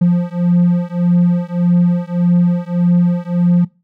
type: beating tone pair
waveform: triangle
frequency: 174.5 / 176.2 Hz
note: F3 / F3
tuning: -1 / +16 cents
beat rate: 1.7 Hz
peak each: -11 dBFS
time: 0.01-3.65 s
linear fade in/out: 10 ms
effects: noise-tail reverb RT60 0.3 s tail -24 dB re dry + tanh soft clip ceiling -1 dBFS